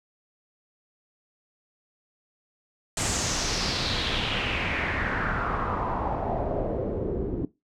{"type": "noise with low-pass filter sweep", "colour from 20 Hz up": "pink", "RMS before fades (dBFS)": -28, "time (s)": [2.97, 7.45], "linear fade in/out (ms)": 2, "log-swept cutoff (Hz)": [8100, 320], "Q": 3.4, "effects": ["noise-tail reverb RT60 0.2 s tail -18 dB re dry"]}